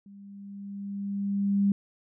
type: tone with level ramp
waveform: sine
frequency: 199.7 Hz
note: G3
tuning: 32 cents sharp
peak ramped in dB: -46 to -19 dBFS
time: 0.06-1.72 s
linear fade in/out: 2 ms
effects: none